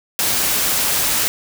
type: noise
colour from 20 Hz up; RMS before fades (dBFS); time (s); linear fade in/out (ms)
white; -18; 0.19-1.28; 0
effects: none